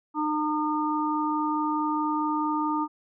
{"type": "harmonic tone", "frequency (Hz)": 304.1, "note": "D#4", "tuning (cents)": -40, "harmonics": [1, 3, 4], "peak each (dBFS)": [-27, -28, -30], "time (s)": [0.14, 2.88], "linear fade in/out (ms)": 50, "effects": []}